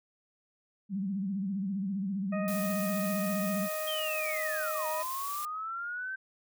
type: tone with vibrato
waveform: sine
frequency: 194.7 Hz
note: G3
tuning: 12 cents flat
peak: -30 dBFS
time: 0.89-3.69 s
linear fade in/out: 50 ms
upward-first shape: sine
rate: 15 Hz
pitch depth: 100 cents each way
type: harmonic tone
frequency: 622.3 Hz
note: D#5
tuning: in tune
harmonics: 1 / 2 / 3 / 4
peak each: -34 / -40 / -44 / -46 dBFS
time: 2.32-5.03 s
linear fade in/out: 10 ms
type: noise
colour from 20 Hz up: blue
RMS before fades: -40 dBFS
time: 2.48-5.45 s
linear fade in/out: 0 ms
type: linear two-way sweep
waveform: sine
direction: down then up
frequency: 3226 to 932.3 to 1560 Hz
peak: -34 dBFS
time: 3.87-6.16 s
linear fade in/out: 10 ms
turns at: 4.87 s
effects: none